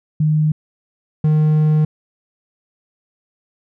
sine / triangle tone pair in turn, 153.7 / 153.7 Hz, D#3 / D#3, -21 / -21 cents, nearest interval unison, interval 0 cents, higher neither, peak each -12 / -9 dBFS, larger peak second, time 0.2-0.52 / 1.24-1.85 s, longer second, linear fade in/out 5 ms, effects none

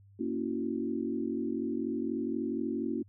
sine chord, F# dominant seventh, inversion first, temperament equal, 233.1 / 277.2 / 329.6 / 370 Hz, A#3 / C#4 / E4 / F#4, 0 / 0 / 0 / 0 cents, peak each -35 / -35 / -36 / -38 dBFS, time 0.19-3.03 s, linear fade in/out 10 ms, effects added 99 Hz sine -55 dBFS peak until 3.08 s

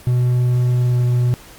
triangle tone with pitch glide, 123.7 to 122.7 Hz, B2 to B2, +3 to -11 cents, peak -11 dBFS, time 0.07-1.34 s, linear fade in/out 0 ms, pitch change -14 cents, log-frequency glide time 0.79-1.03 s, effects pink hiss -42 dBFS RMS until 1.58 s + Opus 48 kbps

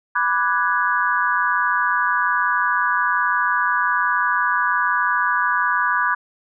sine chord, G# half-diminished seventh, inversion first, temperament equal, 987.8 / 1174.7 / 1480 / 1661.2 Hz, B5 / D6 / F#6 / G#6, 0 / 0 / 0 / 0 cents, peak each -22 dBFS, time 0.15-6.15 s, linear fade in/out 10 ms, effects none

